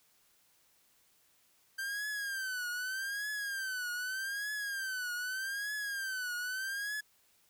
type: tone with vibrato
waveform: 45% pulse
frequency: 1568 Hz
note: G6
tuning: in tune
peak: -35 dBFS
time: 1.78-7.01 s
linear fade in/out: 10 ms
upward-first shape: triangle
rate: 0.82 Hz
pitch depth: 150 cents each way
effects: white hiss -69 dBFS RMS until 7.49 s